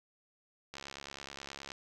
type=click train; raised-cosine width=0.2 ms; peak=-26 dBFS; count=69; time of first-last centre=0.74-1.718 s; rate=69.5 Hz; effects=none